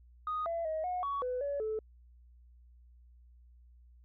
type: tone with pitch steps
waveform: sine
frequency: 1242 / 672 / 631 / 725 / 1122 / 501 / 568 / 435.2 Hz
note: D#6 / E5 / D#5 / F#5 / C#6 / B4 / C#5 / A4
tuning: -3 / +33 / +24 / -35 / +21 / +25 / +42 / -19 cents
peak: -31 dBFS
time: 0.27-1.79 s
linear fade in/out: 2 ms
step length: 190 ms
effects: tanh soft clip ceiling -28 dBFS + added 60 Hz sine -56 dBFS peak until 4.04 s